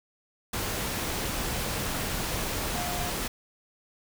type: tone in noise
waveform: sine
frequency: 710 Hz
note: F5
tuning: 28 cents sharp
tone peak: -35 dBFS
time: 2.75-3.1 s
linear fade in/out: 5 ms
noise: pink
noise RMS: -31 dBFS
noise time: 0.53-3.28 s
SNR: -7 dB
effects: none

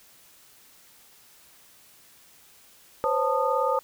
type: tone cluster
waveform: sine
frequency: 506 / 544 / 888 / 1230 Hz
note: B4 / C#5 / A5 / D#6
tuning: +42 / -33 / +16 / -20 cents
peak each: -27 dBFS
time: 3.04-3.79 s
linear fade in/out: 0 ms
effects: white hiss -55 dBFS RMS until 3.83 s

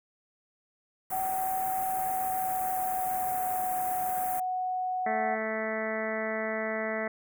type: band-stop noise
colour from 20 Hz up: white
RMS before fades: -37 dBFS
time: 1.1-4.4 s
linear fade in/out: 5 ms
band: 1800 to 9500 Hz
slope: 24 dB/octave
type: tone with pitch glide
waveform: sine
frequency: 755 to 738.6 Hz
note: F#5 to F#5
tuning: +35 to -3 cents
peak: -28 dBFS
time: 1.11-5.36 s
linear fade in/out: 20 ms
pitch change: -38 cents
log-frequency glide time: 1.87-3.54 s
type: harmonic tone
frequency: 219.4 Hz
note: A3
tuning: 5 cents flat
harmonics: 1 / 2 / 3 / 4 / 5 / 6 / 7 / 8 / 9 / 10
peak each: -37 / -37 / -33 / -44 / -45 / -42 / -44 / -41 / -36 / -47 dBFS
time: 5.06-7.08 s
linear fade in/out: 5 ms
effects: none

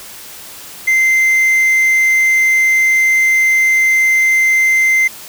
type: tone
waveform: triangle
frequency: 2079 Hz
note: C7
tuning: 12 cents flat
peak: -7 dBFS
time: 0.87-5.08 s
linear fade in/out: 10 ms
effects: white hiss -33 dBFS RMS until 5.28 s

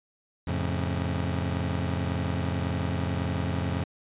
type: chord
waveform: 25% pulse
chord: F augmented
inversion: none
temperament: just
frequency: 87.31 / 109.13 / 136.42 Hz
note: F2 / A2 / C#3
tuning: 0 / -14 / -27 cents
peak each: -25 / -30 / -29 dBFS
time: 0.47-3.84 s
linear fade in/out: 5 ms
effects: resampled to 8000 Hz

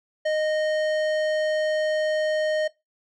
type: tone with tanh clipping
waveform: sine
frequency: 618 Hz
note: D#5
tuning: 12 cents flat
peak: -23 dBFS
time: 0.25-2.68 s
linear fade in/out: 10 ms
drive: 15 dB
effects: noise-tail reverb RT60 0.2 s tail -20 dB re dry

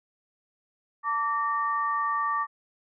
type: tone cluster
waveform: sine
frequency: 895 / 1159 / 1833 Hz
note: A5 / D6 / A#6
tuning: +29 / -23 / -30 cents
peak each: -34 / -25 / -34 dBFS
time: 1.03-2.47 s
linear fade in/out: 50 ms
effects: none

